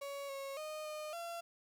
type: tone with pitch steps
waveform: 35% pulse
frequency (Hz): 560 / 548 / 616 / 611 / 682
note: C#5 / C#5 / D#5 / D#5 / F5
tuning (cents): +18 / -20 / -17 / -32 / -41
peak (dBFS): -40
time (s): 0.01-1.41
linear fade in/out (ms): 10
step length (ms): 280
effects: 11-bit